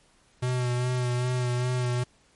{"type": "tone with vibrato", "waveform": "square", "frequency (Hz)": 124.4, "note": "B2", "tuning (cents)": 13, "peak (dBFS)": -25, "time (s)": [0.42, 2.04], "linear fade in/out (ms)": 10, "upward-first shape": "sine", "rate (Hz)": 2.5, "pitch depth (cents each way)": 25, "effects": ["pink hiss -62 dBFS RMS until 2.35 s", "MP3 48 kbps"]}